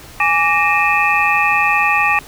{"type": "tone cluster", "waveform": "sine", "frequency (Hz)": [828, 1160, 1855, 2438, 2609], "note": ["G#5", "D6", "A#6", "D#7", "E7"], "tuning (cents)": [-5, -22, -9, -36, -18], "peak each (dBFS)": -18, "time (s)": [0.2, 2.19], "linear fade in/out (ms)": 2, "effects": ["pink hiss -38 dBFS RMS until 2.27 s"]}